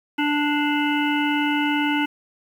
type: harmonic tone with a mistuned harmonic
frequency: 293.7 Hz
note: D4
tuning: in tune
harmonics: 1 / 3 / 5 / 7 / 9 / 10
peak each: -21 / -26 / -28 / -29 / -31 / -31 dBFS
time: 0.18-2.06 s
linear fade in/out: 10 ms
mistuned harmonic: 7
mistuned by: +24 cents
effects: 8-bit